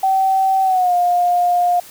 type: tone with pitch glide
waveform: sine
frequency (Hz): 768 to 708.3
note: G5 to F5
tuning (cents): -36 to +24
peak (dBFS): -12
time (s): 0.03-1.8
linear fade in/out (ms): 5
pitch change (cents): -140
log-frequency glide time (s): 0.63-0.94
effects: white hiss -40 dBFS RMS until 1.9 s